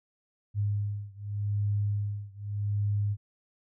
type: beating tone pair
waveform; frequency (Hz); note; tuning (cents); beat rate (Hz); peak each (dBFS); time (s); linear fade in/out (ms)
sine; 102.3 / 103.14; G#2 / G#2; -26 / -11; 0.84; -30 / -31; 0.54-3.17; 50
effects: none